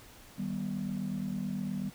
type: chord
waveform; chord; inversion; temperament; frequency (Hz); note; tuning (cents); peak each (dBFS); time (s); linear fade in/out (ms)
sine; Eb augmented; none; just; 155.56 / 194.45 / 243.1; Eb3 / G3 / B3; 0 / -14 / -27; -39 / -33 / -37; 0.38-1.9; 10
effects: tanh soft clip ceiling -26 dBFS + pink hiss -54 dBFS RMS until 1.94 s